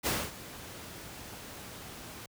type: noise with ADSR envelope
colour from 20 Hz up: pink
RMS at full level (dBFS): -28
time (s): 0.03-2.26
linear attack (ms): 37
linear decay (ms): 240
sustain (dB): -17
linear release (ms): 4
effects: high-pass 60 Hz 12 dB/octave